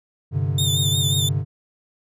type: chord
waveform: triangle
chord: G suspended fourth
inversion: none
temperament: equal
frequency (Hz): 98 / 130.81 / 146.83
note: G2 / C3 / D3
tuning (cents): 0 / 0 / 0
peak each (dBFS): -22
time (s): 0.31-1.45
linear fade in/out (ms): 50
type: tone with vibrato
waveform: sawtooth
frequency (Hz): 3600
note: A7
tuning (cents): +39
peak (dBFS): -18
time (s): 0.58-1.29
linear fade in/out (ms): 5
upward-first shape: triangle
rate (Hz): 5.6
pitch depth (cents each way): 59
effects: none